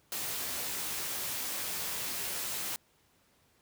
white noise with comb filter, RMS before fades -36 dBFS, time 0.12-2.76 s, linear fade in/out 0 ms, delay 16 ms, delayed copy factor +0.55, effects pink hiss -68 dBFS RMS until 3.61 s + high-pass 60 Hz 12 dB/octave

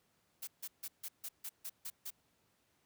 blue noise bursts, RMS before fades -43 dBFS, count 9, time 0.42-2.106 s, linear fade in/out 10 ms, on 54 ms, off 150 ms, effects pink hiss -75 dBFS RMS until 2.85 s + high-pass 80 Hz 12 dB/octave

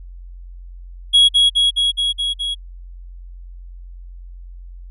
triangle tone with echo, 3322 Hz, G#7, in tune, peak -6 dBFS, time 1.13-1.29 s, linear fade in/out 20 ms, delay 210 ms, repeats 6, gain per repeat -2 dB, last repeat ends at 2.55 s, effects added 44 Hz sine -33 dBFS peak until 4.9 s + resampled to 32000 Hz

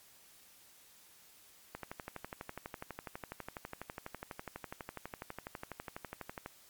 click train, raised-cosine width 0.5 ms, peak -26 dBFS, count 58, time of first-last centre 1.75-6.461 s, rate 12.1 Hz, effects white hiss -61 dBFS RMS until 6.69 s + MP3 96 kbps

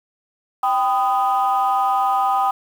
sine chord, G augmented, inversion none, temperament equal with one note detuned, 784 / 1003.9 / 1244.5 Hz, G5 / B5 / D#6, 0 / +28 / 0 cents, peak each -17 / -22 / -20 dBFS, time 0.63-2.51 s, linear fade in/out 5 ms, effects tanh soft clip ceiling -9 dBFS + 7-bit

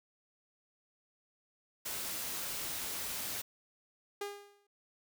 white noise, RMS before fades -39 dBFS, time 1.85-3.42 s, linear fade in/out 10 ms
sawtooth tone with exponential decay, 406.1 Hz, G#4, 39 cents flat, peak -31 dBFS, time 4.21-4.67 s, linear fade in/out 5 ms, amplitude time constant 100 ms
effects none

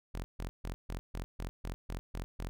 sawtooth tone bursts, 43.65 Hz, F1, in tune, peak -33 dBFS, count 10, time 0.14-2.49 s, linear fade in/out 0 ms, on 100 ms, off 150 ms, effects none

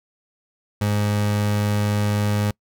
30% pulse tone, 103.8 Hz, G#2, in tune, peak -16 dBFS, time 0.81-2.51 s, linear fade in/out 5 ms, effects noise-tail reverb RT60 0.1 s tail -26 dB re dry

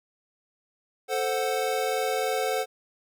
square chord, F# diminished, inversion first, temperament equal, 440 / 523.3 / 740 Hz, A4 / C5 / F#5, 0 / 0 / 0 cents, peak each -30 dBFS, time 1.08-2.66 s, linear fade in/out 50 ms, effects none

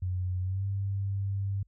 sine tone with pitch glide, 91.4 to 98.53 Hz, F#2 to G2, -21 to +9 cents, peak -28 dBFS, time 0.02-1.63 s, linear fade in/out 5 ms, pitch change +130 cents, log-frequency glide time 0.41-0.65 s, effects added 50 Hz sine -62 dBFS peak until 1.67 s

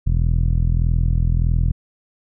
sawtooth tone with low-pass filter, 41.62 Hz, E1, 17 cents sharp, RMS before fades -17 dBFS, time 0.06-1.72 s, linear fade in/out 10 ms, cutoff 130 Hz, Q 1.8, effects none

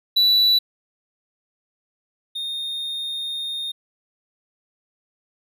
triangle tone pair in turn, 3951 / 3678 Hz, B7 / A#7, 0 / -24 cents, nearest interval minor second, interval 124 cents, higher first, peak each -12 / -24 dBFS, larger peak first, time 0.16-0.59 / 2.35-3.72 s, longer second, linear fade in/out 10 ms, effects none

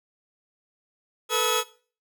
sawtooth tone cluster, 438.2 / 489.4 / 1285 / 3336 Hz, A4 / B4 / E6 / G#7, -7 / -16 / -45 / +7 cents, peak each -24 dBFS, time 1.29-1.64 s, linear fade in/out 50 ms, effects noise-tail reverb RT60 0.4 s tail -18 dB re dry

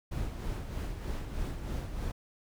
brown noise with tremolo, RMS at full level -34 dBFS, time 0.11-2.12 s, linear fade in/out 10 ms, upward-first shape sine, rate 3.2 Hz, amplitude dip 50%, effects none

